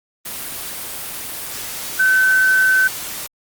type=tone in noise; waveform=sine; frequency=1527 Hz; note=G6; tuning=46 cents flat; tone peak=-11 dBFS; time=1.99-2.88 s; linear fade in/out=10 ms; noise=white; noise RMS=-28 dBFS; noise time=0.25-3.27 s; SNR=+14 dB; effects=Opus 24 kbps